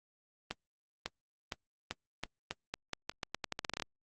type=accelerating click train; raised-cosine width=0.2 ms; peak=-18 dBFS; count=20; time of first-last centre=0.51-3.822 s; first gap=550 ms; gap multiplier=0.84; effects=Opus 24 kbps